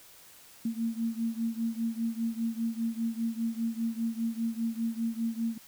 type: beating tone pair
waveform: sine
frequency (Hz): 226.6 / 231.6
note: A#3 / A#3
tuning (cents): -49 / -11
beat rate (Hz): 5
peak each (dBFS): -31 / -33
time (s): 0.65-5.58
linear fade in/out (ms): 5
effects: white hiss -54 dBFS RMS until 5.67 s